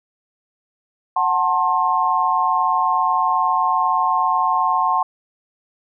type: chord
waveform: sine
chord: F# diminished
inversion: none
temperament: just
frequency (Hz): 740 / 888 / 1065.6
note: F#5 / A5 / C6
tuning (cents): 0 / +16 / +31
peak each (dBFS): -21 / -20 / -18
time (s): 1.16-5.03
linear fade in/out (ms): 5
effects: none